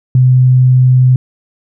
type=tone; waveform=sine; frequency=127.7 Hz; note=C3; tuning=42 cents flat; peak=-4 dBFS; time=0.15-1.16 s; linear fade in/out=2 ms; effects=none